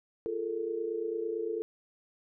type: tone cluster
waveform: sine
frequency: 345 / 420.7 / 449.6 Hz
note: F4 / G#4 / A4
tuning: -21 / +22 / +37 cents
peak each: -37 / -38 / -33 dBFS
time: 0.26-1.62 s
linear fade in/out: 0 ms
effects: none